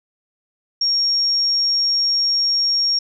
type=tone; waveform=sine; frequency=5560 Hz; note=F8; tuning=9 cents flat; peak=-15 dBFS; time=0.81-2.99 s; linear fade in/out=5 ms; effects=none